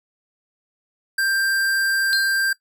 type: tone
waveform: square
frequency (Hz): 1581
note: G6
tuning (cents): +14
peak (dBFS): -19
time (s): 1.18-2.53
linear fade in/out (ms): 5
type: tone with exponential decay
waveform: sine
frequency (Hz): 4186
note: C8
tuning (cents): 0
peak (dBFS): -16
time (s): 2.13-2.44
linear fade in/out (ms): 0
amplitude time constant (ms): 66
effects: noise-tail reverb RT60 0.1 s tail -19 dB re dry